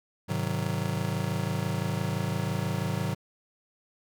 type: chord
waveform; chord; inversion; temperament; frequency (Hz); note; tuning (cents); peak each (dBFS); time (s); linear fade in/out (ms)
square; Ab dominant seventh; none; just; 103.83 / 129.78 / 155.74 / 186.89; Ab2 / C3 / Eb3 / Gb3; 0 / -14 / +2 / +18; -34; 0.28-3.15; 20
effects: none